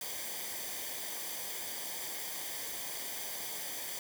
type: noise with comb filter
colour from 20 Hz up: white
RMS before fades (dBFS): -40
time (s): 0.01-3.99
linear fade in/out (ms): 2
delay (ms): 0.74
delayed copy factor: -0.65
effects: none